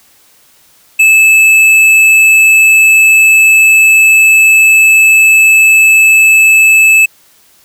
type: tone with tanh clipping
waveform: triangle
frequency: 2614 Hz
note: E7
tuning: 15 cents flat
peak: -4 dBFS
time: 0.99-7.06 s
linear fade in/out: 10 ms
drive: 14 dB
effects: white hiss -46 dBFS RMS until 7.64 s